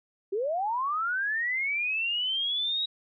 sine linear sweep, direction up, 370 to 3841 Hz, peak -26 dBFS, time 0.32-2.86 s, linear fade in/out 10 ms, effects none

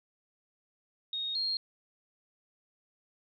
sine tone pair in turn, 3729 / 4234 Hz, A#7 / C8, 0 / +20 cents, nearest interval major second, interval 220 cents, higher second, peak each -32 / -29 dBFS, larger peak second, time 1.13-1.35 / 1.35-1.57 s, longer neither, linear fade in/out 2 ms, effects none

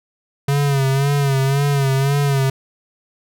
square tone with vibrato, 138.59 Hz, C#3, in tune, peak -15 dBFS, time 0.48-2.5 s, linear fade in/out 5 ms, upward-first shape sine, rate 1.9 Hz, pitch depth 59 cents each way, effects none

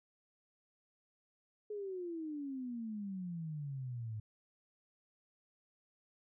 sine exponential sweep, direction down, 426.4 to 105.7 Hz, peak -39 dBFS, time 1.7-4.2 s, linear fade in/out 5 ms, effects none

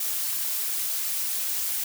blue noise with flanger, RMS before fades -28 dBFS, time 0-1.84 s, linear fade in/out 5 ms, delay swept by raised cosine 1.5 to 5.4 ms, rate 4 Hz, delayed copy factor -0.5, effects none

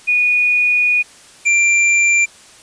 sine / square tone pair in turn, 2460 / 2366 Hz, D#7 / D7, -20 / +12 cents, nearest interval minor second, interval 68 cents, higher first, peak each -11 / -11 dBFS, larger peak neither, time 0.07-1.03 / 1.45-2.26 s, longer first, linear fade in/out 20 ms, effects white hiss -43 dBFS RMS until 2.62 s + resampled to 22050 Hz

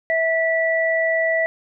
sine tone pair together, 653 / 1959.2 Hz, E5 / B6, -17 / -14 cents, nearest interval octave + perfect fifth, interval 1903 cents, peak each -19 / -20 dBFS, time 0.1-1.46 s, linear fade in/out 0 ms, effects none

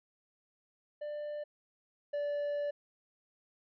triangle tone pair in turn, 593 / 580.8 Hz, D5 / D5, +17 / -19 cents, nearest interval unison, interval 36 cents, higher first, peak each -35 / -30 dBFS, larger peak second, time 1.01-1.44 / 2.13-2.71 s, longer second, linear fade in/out 10 ms, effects resampled to 11025 Hz

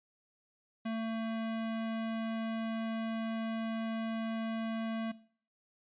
square tone, 224.5 Hz, A3, 35 cents sharp, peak -34 dBFS, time 0.85-5.12 s, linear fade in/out 10 ms, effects noise-tail reverb RT60 0.5 s tail -19 dB re dry + resampled to 8000 Hz

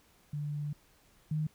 sine tone pair in turn, 147.2 / 153.98 Hz, D3 / D#3, +4 / -18 cents, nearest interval minor second, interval 78 cents, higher second, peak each -33 / -29 dBFS, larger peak second, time 0.33-0.73 / 1.31-1.47 s, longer first, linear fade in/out 5 ms, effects pink hiss -65 dBFS RMS until 1.54 s

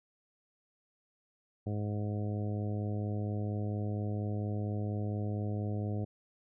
harmonic tone, 104.3 Hz, G#2, 8 cents sharp, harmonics 1 / 2 / 3 / 4 / 5 / 6 / 7, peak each -33 / -39 / -43 / -45 / -47 / -49 / -50 dBFS, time 1.66-6.05 s, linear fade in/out 10 ms, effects none

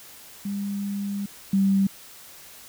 sine tone pair in turn, 200.7 / 195.21 Hz, G3 / G3, +41 / -7 cents, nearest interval unison, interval 48 cents, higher first, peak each -26 / -17 dBFS, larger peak second, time 0.45-1.26 / 1.53-1.87 s, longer first, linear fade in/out 5 ms, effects white hiss -46 dBFS RMS until 2.68 s

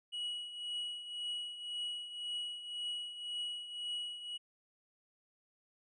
triangle tone with tremolo, 2918 Hz, F#7, 25 cents flat, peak -34 dBFS, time 0.12-4.38 s, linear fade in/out 20 ms, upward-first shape triangle, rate 1.9 Hz, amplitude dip 70%, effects resampled to 24000 Hz

